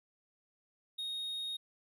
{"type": "tone", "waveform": "triangle", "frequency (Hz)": 3729, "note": "A#7", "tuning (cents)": 0, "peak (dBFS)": -35, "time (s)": [0.98, 1.57], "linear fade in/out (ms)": 10, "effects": []}